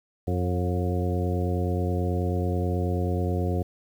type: harmonic tone with a mistuned harmonic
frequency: 89.3 Hz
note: F2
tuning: 39 cents sharp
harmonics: 1 / 2 / 3 / 4 / 5 / 6 / 8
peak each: -25 / -31 / -34 / -33 / -34 / -36 / -37 dBFS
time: 0.27-3.63 s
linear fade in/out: 10 ms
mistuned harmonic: 6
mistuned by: +28 cents
effects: 9-bit